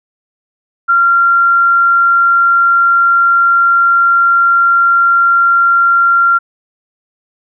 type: tone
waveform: sine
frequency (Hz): 1380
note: F6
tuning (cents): -21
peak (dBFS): -6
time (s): 0.88-6.39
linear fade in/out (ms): 20
effects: none